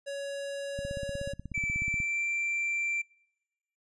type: tone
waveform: square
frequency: 560 Hz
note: C#5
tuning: 18 cents sharp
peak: -35 dBFS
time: 0.06-1.34 s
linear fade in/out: 20 ms
type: click train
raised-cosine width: 5 ms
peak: -26 dBFS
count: 21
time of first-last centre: 0.79-2.002 s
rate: 16.5 Hz
type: tone with pitch glide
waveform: triangle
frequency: 2320 to 2352 Hz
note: D7 to D7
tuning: -22 to +2 cents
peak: -27 dBFS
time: 1.54-3.02 s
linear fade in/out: 10 ms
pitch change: +24 cents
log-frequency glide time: 1.7-2.25 s
effects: noise-tail reverb RT60 1.0 s tail -26 dB re dry + resampled to 24000 Hz